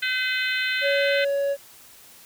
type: harmonic tone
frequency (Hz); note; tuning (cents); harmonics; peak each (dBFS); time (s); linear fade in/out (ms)
510; C5; -44; 3 / 4 / 5 / 6 / 7 / 8; -26 / -28 / -30 / -32 / -33 / -34; 0.02-1.25; 10
type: tone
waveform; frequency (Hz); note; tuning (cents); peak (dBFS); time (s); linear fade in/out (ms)
triangle; 560; C#5; +18; -19; 0.81-1.57; 50
effects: white hiss -49 dBFS RMS until 2.25 s